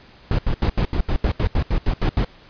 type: noise bursts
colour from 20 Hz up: brown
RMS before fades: -18 dBFS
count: 13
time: 0.31-2.247 s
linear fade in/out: 2 ms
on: 77 ms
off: 78 ms
effects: pink hiss -48 dBFS RMS until 2.49 s + resampled to 11025 Hz